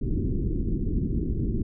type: low-pass noise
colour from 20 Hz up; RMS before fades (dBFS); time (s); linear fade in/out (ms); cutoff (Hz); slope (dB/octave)
pink; -26; 0.01-1.63; 10; 370; 48
effects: none